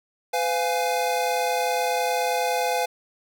square chord, F diminished, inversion second, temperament equal with one note detuned, 504.3 / 698.5 / 830.6 Hz, Cb5 / F5 / Ab5, +36 / 0 / 0 cents, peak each -27 dBFS, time 0.33-2.86 s, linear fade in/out 10 ms, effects none

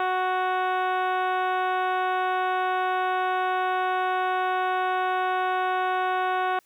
harmonic tone, 370 Hz, F#4, in tune, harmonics 1 / 2 / 3 / 4 / 5 / 6 / 7 / 8 / 9 / 10, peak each -31 / -25 / -29 / -31 / -40 / -42 / -42 / -46 / -49 / -47 dBFS, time 0-6.59 s, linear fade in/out 2 ms, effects white hiss -64 dBFS RMS until 6.65 s

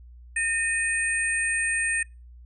sine tone cluster, 1823 / 2500 / 8650 Hz, A#6 / D#7 / C#9, -39 / +8 / -43 cents, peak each -25 / -29 / -29 dBFS, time 0.36-2.03 s, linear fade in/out 5 ms, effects noise-tail reverb RT60 0.3 s tail -26 dB re dry + added 60 Hz sine -44 dBFS peak until 2.45 s

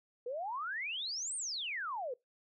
sine exponential two-way sweep, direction up then down, 466.2 to 9010 to 466.2 Hz, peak -36 dBFS, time 0.26-2.14 s, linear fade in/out 5 ms, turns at 1.36 s, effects noise-tail reverb RT60 0.2 s tail -24 dB re dry

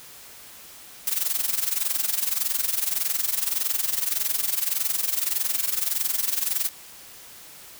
blue noise with amplitude modulation, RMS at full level -22 dBFS, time 1.07-6.69 s, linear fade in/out 2 ms, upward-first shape sine, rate 21.7 Hz, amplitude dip 80%, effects white hiss -45 dBFS RMS until 7.79 s

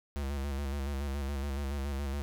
square tone with vibrato, 69.7 Hz, C#2, 10 cents sharp, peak -33 dBFS, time 0.16-2.22 s, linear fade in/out 0 ms, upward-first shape square, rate 7.1 Hz, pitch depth 51 cents each way, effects none

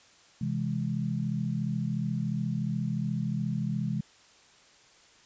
sine chord, C augmented, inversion none, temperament equal, 130.81 / 164.81 / 207.7 Hz, C3 / E3 / G#3, 0 / 0 / 0 cents, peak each -32 dBFS, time 0.41-4.01 s, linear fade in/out 5 ms, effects white hiss -58 dBFS RMS until 5.25 s + resampled to 16000 Hz

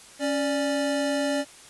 square tone pair together, 277.6 / 587.3 Hz, C#4 / D5, +3 / 0 cents, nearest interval octave + minor second, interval 1297 cents, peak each -27 dBFS, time 0.19-1.45 s, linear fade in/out 50 ms, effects white hiss -48 dBFS RMS until 1.69 s + resampled to 24000 Hz

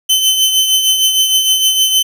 sawtooth tone with tremolo, 3059 Hz, G7, 43 cents flat, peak -4 dBFS, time 0.09-2.03 s, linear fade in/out 10 ms, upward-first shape triangle, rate 6.5 Hz, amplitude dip 55%, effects none

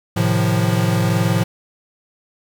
square chord, F dominant seventh, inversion first, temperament equal, 110 / 130.81 / 155.56 / 174.61 Hz, A2 / C3 / Eb3 / F3, 0 / 0 / 0 / 0 cents, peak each -19 / -24 / -25 / -20 dBFS, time 0.16-1.44 s, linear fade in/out 10 ms, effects 8-bit

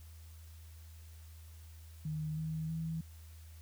sine tone with pitch steps, 154.6 / 158.31 / 162.1 Hz, D#3 / D#3 / E3, -11 / +30 / -29 cents, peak -35 dBFS, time 2.05-3.01 s, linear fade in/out 5 ms, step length 320 ms, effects added 80 Hz sine -50 dBFS peak until 3.61 s + white hiss -63 dBFS RMS until 3.61 s

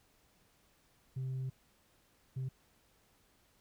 sine tone bursts at uneven times, 130.81 Hz, C3, in tune, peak -33 dBFS, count 2, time 1.16-1.5 / 2.36-2.49 s, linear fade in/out 10 ms, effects tanh soft clip ceiling -34 dBFS + pink hiss -70 dBFS RMS until 3.6 s

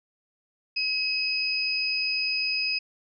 sine tone pair together, 2557 / 4994 Hz, D#7 / D#8, +47 / +6 cents, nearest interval octave, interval 1159 cents, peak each -27 dBFS, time 0.76-2.79 s, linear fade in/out 10 ms, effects none

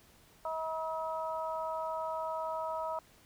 harmonic tone, 320 Hz, D#4, 49 cents sharp, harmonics 2 / 3 / 4, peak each -37 / -37 / -41 dBFS, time 0.45-2.99 s, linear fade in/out 2 ms, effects pink hiss -62 dBFS RMS until 3.25 s

